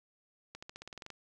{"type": "accelerating click train", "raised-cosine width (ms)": 0.2, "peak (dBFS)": -28, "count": 11, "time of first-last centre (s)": [0.55, 1.103], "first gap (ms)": 75, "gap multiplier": 0.93, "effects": []}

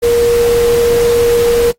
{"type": "tone in noise", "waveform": "sine", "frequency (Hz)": 472.9, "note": "A#4", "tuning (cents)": 25, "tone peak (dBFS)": -7, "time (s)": [0.02, 1.72], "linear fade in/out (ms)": 20, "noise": "pink", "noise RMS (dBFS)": -22, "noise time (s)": [0.02, 1.72], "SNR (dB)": 12, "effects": ["noise-tail reverb RT60 0.1 s tail -18 dB re dry", "AAC 48 kbps"]}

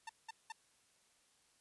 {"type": "tone bursts", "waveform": "sawtooth", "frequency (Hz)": 898, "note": "A5", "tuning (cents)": 35, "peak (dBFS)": -40, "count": 3, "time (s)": [0.07, 0.522], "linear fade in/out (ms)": 5, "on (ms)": 24, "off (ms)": 190, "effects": ["white hiss -72 dBFS RMS until 1.6 s", "resampled to 24000 Hz"]}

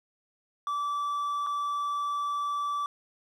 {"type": "tone with dropouts", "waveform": "triangle", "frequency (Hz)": 1159, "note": "D6", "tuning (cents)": -23, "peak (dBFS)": -26, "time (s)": [0.67, 2.86], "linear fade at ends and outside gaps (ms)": 1, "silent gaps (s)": [1.465, 1.469], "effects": []}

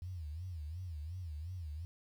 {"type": "tone with vibrato", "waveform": "sine", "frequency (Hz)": 83, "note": "E2", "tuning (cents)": 12, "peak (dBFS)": -40, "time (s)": [0.02, 1.85], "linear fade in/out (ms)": 0, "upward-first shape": "sine", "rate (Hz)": 2.8, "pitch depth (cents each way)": 200, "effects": ["11-bit"]}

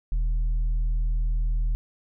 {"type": "tone with tanh clipping", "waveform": "sine", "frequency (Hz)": 40, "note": "D#1", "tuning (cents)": 49, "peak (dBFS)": -22, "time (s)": [0.12, 1.75], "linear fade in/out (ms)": 0, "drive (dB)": 4, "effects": []}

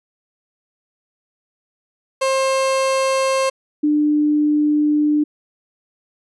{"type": "tone pair in turn", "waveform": ["30% pulse", "sine"], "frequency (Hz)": [532, 298.6], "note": ["C5", "D4"], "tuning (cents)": [29, 29], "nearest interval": "minor seventh", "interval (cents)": 1000, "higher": "first", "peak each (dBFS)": -13, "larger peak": "neither", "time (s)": [[2.21, 3.5], [3.83, 5.24]], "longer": "second", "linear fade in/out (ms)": 10, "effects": ["resampled to 24000 Hz"]}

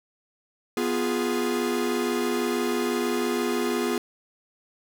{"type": "chord", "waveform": "45% pulse", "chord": "F diminished", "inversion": "second", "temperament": "equal", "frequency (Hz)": [246.9, 349.2, 415.3], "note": ["Cb4", "F4", "Ab4"], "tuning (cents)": [0, 0, 0], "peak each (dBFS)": -28, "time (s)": [0.77, 3.98], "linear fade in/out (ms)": 2, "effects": []}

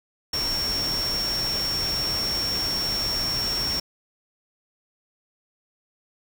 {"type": "tone in noise", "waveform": "sine", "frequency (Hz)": 5490, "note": "F8", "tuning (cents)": -31, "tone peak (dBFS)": -24, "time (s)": [0.33, 3.8], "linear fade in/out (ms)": 5, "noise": "pink", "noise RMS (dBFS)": -32, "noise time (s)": [0.33, 3.8], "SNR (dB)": 5, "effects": []}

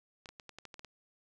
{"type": "clicks", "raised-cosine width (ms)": 0.2, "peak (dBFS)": -30, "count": 9, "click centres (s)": [0.258, 0.29, 0.398, 0.493, 0.586, 0.653, 0.742, 0.794, 0.847], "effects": []}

